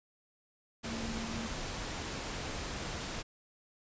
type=tone in noise; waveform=sine; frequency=226.8 Hz; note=A#3; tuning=47 cents flat; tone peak=-39 dBFS; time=0.84-1.48 s; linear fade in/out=20 ms; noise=pink; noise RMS=-39 dBFS; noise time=0.83-3.23 s; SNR=-3 dB; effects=resampled to 16000 Hz